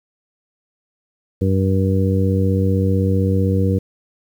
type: harmonic tone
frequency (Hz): 95.7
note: G2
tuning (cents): -41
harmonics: 1 / 2 / 3 / 4 / 5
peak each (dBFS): -16 / -20 / -24 / -28 / -23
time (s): 1.41-3.79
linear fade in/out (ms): 10
effects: 8-bit